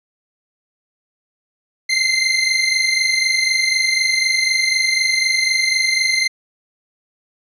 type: tone pair together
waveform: 25% pulse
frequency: 2069 / 2093 Hz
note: C7 / C7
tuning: -20 / 0 cents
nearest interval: unison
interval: 20 cents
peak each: -14 dBFS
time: 1.89-6.28 s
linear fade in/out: 10 ms
effects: resampled to 24000 Hz